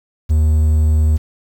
triangle tone, 77.78 Hz, D#2, in tune, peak -8 dBFS, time 0.29-1.18 s, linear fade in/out 20 ms, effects 7-bit

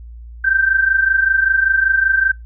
sine tone pair together, 1542.8 / 1568 Hz, G6 / G6, -28 / 0 cents, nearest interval unison, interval 28 cents, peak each -17 / -13 dBFS, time 0.44-2.32 s, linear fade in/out 10 ms, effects noise-tail reverb RT60 0.2 s tail -22 dB re dry + added 58 Hz sine -32 dBFS peak until 2.45 s

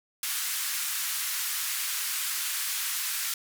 white band-pass noise, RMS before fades -31 dBFS, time 0.23-3.34 s, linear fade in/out 2 ms, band 1200 to 16000 Hz, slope 24 dB/octave, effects none

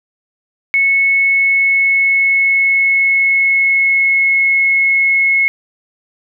sine tone with pitch glide, 2200 to 2179 Hz, C#7 to C#7, -14 to -30 cents, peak -9 dBFS, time 0.74-5.48 s, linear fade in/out 0 ms, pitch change -16 cents, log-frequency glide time 1.1-4.38 s, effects none

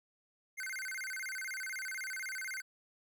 square tone with vibrato, 1800 Hz, A6, 39 cents sharp, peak -39 dBFS, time 0.57-2.62 s, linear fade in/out 20 ms, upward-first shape square, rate 16 Hz, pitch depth 280 cents each way, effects 13-bit

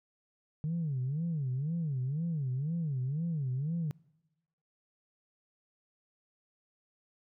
sine tone with vibrato, 146.83 Hz, D3, in tune, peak -29 dBFS, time 0.64-3.91 s, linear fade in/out 0 ms, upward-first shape sine, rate 2 Hz, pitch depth 260 cents each way, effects noise-tail reverb RT60 1.0 s tail -26 dB re dry + tanh soft clip ceiling -27 dBFS

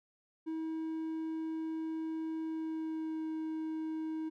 triangle tone with pitch glide, 320.3 to 316.6 Hz, E4 to D#4, -50 to +30 cents, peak -33 dBFS, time 0.46-4.3 s, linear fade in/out 20 ms, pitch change -20 cents, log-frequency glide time 2.43-3.27 s, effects none

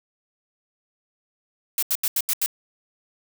blue noise bursts, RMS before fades -22 dBFS, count 6, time 1.78-2.461 s, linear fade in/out 2 ms, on 46 ms, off 81 ms, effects none

